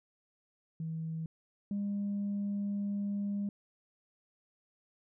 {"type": "tone pair in turn", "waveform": "sine", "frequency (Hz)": [161.4, 202.2], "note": ["E3", "G#3"], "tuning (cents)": [-36, -46], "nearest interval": "major third", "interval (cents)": 390, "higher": "second", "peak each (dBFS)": [-34, -30], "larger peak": "second", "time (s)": [[0.8, 1.26], [1.71, 3.49]], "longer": "second", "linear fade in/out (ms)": 2, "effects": ["tanh soft clip ceiling -29 dBFS"]}